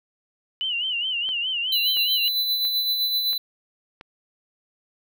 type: tone with vibrato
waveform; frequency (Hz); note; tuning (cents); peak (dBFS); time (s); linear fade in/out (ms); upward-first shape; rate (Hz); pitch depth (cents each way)
sine; 2935; F#7; -15; -23; 0.61-2.28; 0; sine; 4.8; 110
type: click train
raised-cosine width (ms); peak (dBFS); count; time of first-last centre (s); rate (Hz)
0.3; -24; 5; 1.29-4.011; 1.47
type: tone with tremolo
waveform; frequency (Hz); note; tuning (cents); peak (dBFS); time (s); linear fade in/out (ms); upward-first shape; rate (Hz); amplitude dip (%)
square; 4000; B7; +21; -20; 1.72-3.38; 5; sine; 7.8; 40
effects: none